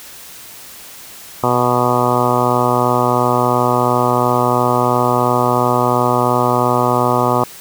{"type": "harmonic tone", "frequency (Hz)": 122.9, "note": "B2", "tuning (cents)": -8, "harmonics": [1, 2, 3, 4, 5, 6, 7, 8, 9, 10], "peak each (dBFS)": [-21, -21, -21, -21, -21, -21, -21, -21, -21, -21], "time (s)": [1.43, 7.44], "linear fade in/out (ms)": 5, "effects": ["white hiss -36 dBFS RMS until 7.6 s"]}